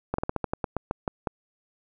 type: slowing click train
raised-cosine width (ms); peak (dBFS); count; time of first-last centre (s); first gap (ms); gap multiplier
1; -12; 12; 0.14-1.272; 44; 1.16
effects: none